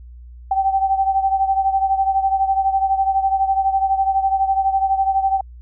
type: beating tone pair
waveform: sine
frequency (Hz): 773 / 785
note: G5 / G5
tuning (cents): -24 / +2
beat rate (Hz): 12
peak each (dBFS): -16 / -21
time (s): 0.51-5.41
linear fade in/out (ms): 5
effects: added 60 Hz sine -36 dBFS peak until 5.61 s